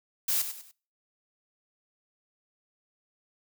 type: noise with echo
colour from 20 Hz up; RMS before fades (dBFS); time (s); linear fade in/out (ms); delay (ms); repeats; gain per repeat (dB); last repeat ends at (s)
blue; -27; 0.28-0.42; 5; 98; 3; -9; 0.714
effects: noise-tail reverb RT60 0.4 s tail -23 dB re dry